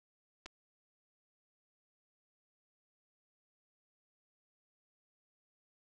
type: clicks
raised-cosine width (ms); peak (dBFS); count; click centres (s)
0.2; -30; 2; 0.459 / 0.462
effects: resampled to 24000 Hz